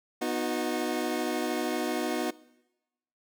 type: chord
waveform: 25% pulse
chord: B major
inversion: none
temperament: equal with one note detuned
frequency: 246.9 / 311.1 / 363.8 Hz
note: B3 / D#4 / F#4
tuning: 0 / 0 / -29 cents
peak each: -29 dBFS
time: 0.21-2.31 s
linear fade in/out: 10 ms
effects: noise-tail reverb RT60 1.0 s tail -21 dB re dry